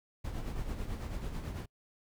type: noise with tremolo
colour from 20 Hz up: brown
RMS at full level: -36 dBFS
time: 0.24-1.66 s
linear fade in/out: 10 ms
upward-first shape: sine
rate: 9.1 Hz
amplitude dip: 50%
effects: noise-tail reverb RT60 0.1 s tail -26 dB re dry